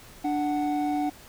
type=tone pair together; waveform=triangle; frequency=294.6 / 742.3 Hz; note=D4 / F#5; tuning=+6 / +5 cents; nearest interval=octave + major third; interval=1599 cents; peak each=-24 / -26 dBFS; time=0.24-1.1 s; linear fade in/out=10 ms; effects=pink hiss -49 dBFS RMS until 1.28 s